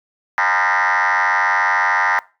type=tone with frequency modulation; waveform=sine; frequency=1396.9 Hz; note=F6; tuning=in tune; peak=-12 dBFS; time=0.38-2.19 s; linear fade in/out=0 ms; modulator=93.7 Hz; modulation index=6.4; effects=noise-tail reverb RT60 0.3 s tail -22 dB re dry + tanh soft clip ceiling -11 dBFS